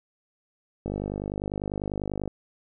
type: click train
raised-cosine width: 2 ms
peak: -17 dBFS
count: 72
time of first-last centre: 0.86-2.277 s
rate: 50.1 Hz
effects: none